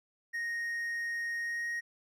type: tone with pitch glide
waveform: triangle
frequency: 1864.7 to 1876.6 Hz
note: A#6 to A#6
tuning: 0 to +11 cents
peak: -31 dBFS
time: 0.33-1.81 s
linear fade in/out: 20 ms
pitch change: +11 cents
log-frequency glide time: 1.38-1.7 s
effects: none

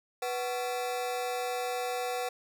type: ring-modulated tone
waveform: 40% pulse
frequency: 620 Hz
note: D#5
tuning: 6 cents flat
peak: -27 dBFS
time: 0.22-2.29 s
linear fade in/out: 5 ms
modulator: 128 Hz
effects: none

